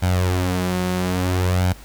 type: tone with flanger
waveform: sawtooth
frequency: 91 Hz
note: F#2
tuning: 28 cents flat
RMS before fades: -20 dBFS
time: 0.02-1.73 s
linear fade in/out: 10 ms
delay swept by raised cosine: 1.3 to 5.6 ms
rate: 0.6 Hz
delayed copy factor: +0.6
effects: added 50 Hz sine -41 dBFS peak until 1.84 s + pink hiss -45 dBFS RMS until 1.84 s